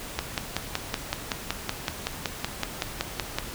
click train, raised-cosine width 0.2 ms, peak -8 dBFS, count 18, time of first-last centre 0.19-3.385 s, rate 5.32 Hz, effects pink hiss -38 dBFS RMS until 3.54 s

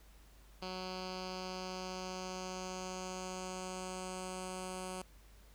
10% pulse tone with low-pass filter sweep, 185 Hz, F#3, in tune, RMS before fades -43 dBFS, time 0.62-5.02 s, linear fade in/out 2 ms, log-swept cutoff 4500 to 9300 Hz, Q 3, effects added 50 Hz sine -58 dBFS peak until 5.54 s + pink hiss -65 dBFS RMS until 5.54 s

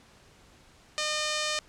5% pulse tone, 608 Hz, D#5, 40 cents flat, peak -16 dBFS, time 0.98-1.59 s, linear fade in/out 0 ms, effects pink hiss -57 dBFS RMS until 1.68 s + low-pass 8000 Hz 12 dB/octave

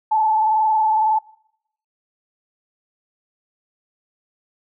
sine tone with frequency modulation, 870 Hz, A5, 20 cents flat, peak -14 dBFS, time 0.11-1.19 s, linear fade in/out 10 ms, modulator 21.8 Hz, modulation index 0.86, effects noise-tail reverb RT60 0.7 s tail -21 dB re dry

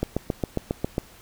click train, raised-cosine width 2 ms, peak -10 dBFS, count 8, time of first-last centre 0.03-0.981 s, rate 7.36 Hz, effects pink hiss -50 dBFS RMS until 1.21 s

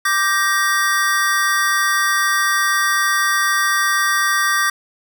square chord, G minor, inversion second, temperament just, 1176 / 1568 / 1881.6 Hz, D6 / G6 / Bb6, +2 / 0 / +16 cents, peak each -20 dBFS, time 0.05-4.7 s, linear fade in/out 5 ms, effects none

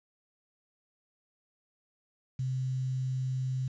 sine tone with quantisation, 130 Hz, C3, 11 cents flat, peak -29 dBFS, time 2.39-3.68 s, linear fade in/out 5 ms, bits 9, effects resampled to 16000 Hz

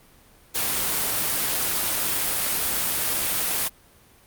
white noise, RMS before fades -24 dBFS, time 0.54-3.69 s, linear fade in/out 20 ms, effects pink hiss -54 dBFS RMS until 4.26 s + Opus 32 kbps

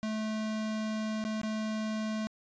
square tone with dropouts, 217 Hz, A3, 24 cents flat, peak -32 dBFS, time 0.03-2.27 s, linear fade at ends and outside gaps 0 ms, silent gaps 1.24-1.25 / 1.415-1.433 s, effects resampled to 16000 Hz

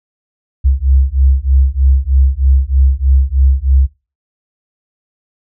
sine beating tone pair, 65.41 / 68.61 Hz, C2 / C#2, 0 / -17 cents, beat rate 3.2 Hz, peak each -11 dBFS, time 0.64-3.87 s, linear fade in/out 20 ms, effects noise-tail reverb RT60 0.3 s tail -21 dB re dry

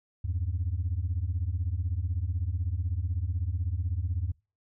sine beating tone pair, 79.9 / 95.9 Hz, D#2 / G2, +47 / -37 cents, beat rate 16 Hz, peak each -29 dBFS, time 0.24-4.32 s, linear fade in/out 10 ms, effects noise-tail reverb RT60 0.3 s tail -26 dB re dry + tanh soft clip ceiling -22 dBFS

